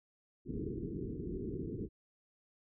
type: low-pass noise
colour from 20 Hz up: white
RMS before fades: -40 dBFS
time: 0.45-1.89 s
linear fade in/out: 50 ms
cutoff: 430 Hz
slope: 96 dB/octave
effects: none